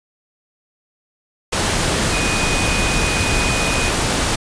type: tone in noise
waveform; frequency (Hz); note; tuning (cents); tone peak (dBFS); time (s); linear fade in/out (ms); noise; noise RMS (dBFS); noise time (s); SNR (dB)
sine; 2486; D#7; -2; -23; 2.12-3.9; 10; pink; -18; 1.52-4.36; -8
effects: resampled to 22050 Hz